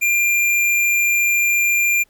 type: tone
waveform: square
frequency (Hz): 2391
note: D7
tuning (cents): +30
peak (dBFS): -15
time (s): 0.01-2.04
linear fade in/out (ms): 20
effects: pink hiss -60 dBFS RMS until 2.09 s